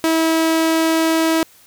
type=tone; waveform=sawtooth; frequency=323.8 Hz; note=E4; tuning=31 cents flat; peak=-10 dBFS; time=0.04-1.43 s; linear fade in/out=0 ms; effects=white hiss -49 dBFS RMS until 1.66 s